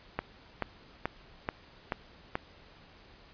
click train, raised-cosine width 0.5 ms, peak -15 dBFS, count 6, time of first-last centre 0.19-2.355 s, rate 2.31 Hz, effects pink hiss -56 dBFS RMS until 3.33 s + resampled to 11025 Hz

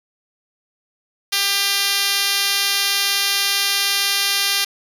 5% pulse tone with band-pass filter, 397.9 Hz, G4, 26 cents sharp, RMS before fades -19 dBFS, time 1.32-4.65 s, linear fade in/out 10 ms, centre 7200 Hz, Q 0.55, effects 7-bit

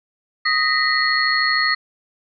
sine tone cluster, 1250 / 1857 / 1990 / 4314 Hz, D#6 / A#6 / B6 / C#8, +8 / -7 / +13 / -48 cents, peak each -22 / -20 / -22 / -21 dBFS, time 0.45-1.75 s, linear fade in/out 10 ms, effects none

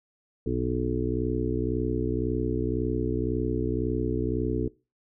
harmonic tone, 61.9 Hz, B1, 5 cents sharp, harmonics 1 / 2 / 4 / 5 / 6 / 7, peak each -32 / -32 / -32 / -32 / -32 / -32 dBFS, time 0.46-4.68 s, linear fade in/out 5 ms, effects noise-tail reverb RT60 0.3 s tail -22 dB re dry

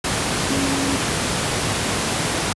sine tone in noise, 273.8 Hz, C#4, 21 cents flat, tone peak -21 dBFS, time 0.5-0.96 s, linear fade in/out 5 ms, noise pink, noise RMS -21 dBFS, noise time 0.04-2.53 s, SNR -3 dB, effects high-pass 80 Hz 12 dB/octave + resampled to 24000 Hz

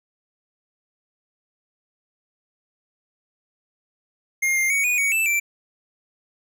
square tone with pitch steps, 2126 / 2109 / 2239 / 2464 / 2242 / 2644 / 2343 Hz, C7 / C7 / C#7 / D#7 / C#7 / E7 / D7, +27 / +13 / +17 / -17 / +19 / +5 / -5 cents, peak -19 dBFS, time 4.42-5.4 s, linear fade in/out 10 ms, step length 140 ms, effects none

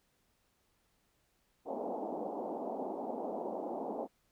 white band-pass noise, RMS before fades -39 dBFS, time 1.65-4.08 s, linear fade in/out 50 ms, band 210 to 840 Hz, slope 48 dB/octave, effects pink hiss -75 dBFS RMS until 4.31 s

